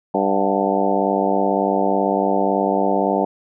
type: harmonic tone with a mistuned harmonic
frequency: 98 Hz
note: G2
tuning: in tune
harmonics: 2 / 3 / 4 / 5 / 6 / 7 / 8 / 9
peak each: -24 / -24 / -24 / -24 / -24 / -24 / -24 / -24 dBFS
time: 0.14-3.25 s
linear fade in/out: 5 ms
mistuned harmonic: 8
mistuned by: -78 cents
effects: none